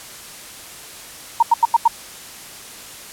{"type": "tone bursts", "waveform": "sine", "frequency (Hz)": 928, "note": "A#5", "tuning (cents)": -8, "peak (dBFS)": -8, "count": 5, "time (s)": [1.4, 1.879], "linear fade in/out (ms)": 5, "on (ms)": 27, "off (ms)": 86, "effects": ["white hiss -37 dBFS RMS until 3.12 s", "low-pass 12000 Hz 12 dB/octave"]}